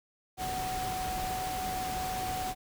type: tone in noise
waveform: sine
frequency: 745 Hz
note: F#5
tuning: 12 cents sharp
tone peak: -33 dBFS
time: 0.37-2.55 s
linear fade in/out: 50 ms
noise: pink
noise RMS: -38 dBFS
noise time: 0.37-2.55 s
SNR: +2 dB
effects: none